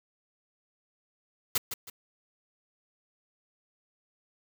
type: noise with echo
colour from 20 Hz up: white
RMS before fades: -26 dBFS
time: 1.55-1.58 s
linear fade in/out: 5 ms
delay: 160 ms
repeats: 2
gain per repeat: -9 dB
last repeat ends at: 1.9 s
effects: none